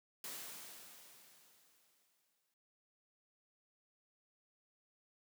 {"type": "noise with exponential decay", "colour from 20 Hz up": "white", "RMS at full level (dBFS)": -45, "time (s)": [0.24, 2.54], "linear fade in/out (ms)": 2, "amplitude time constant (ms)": 500, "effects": ["noise-tail reverb RT60 0.8 s tail -22 dB re dry", "high-pass 150 Hz 12 dB/octave"]}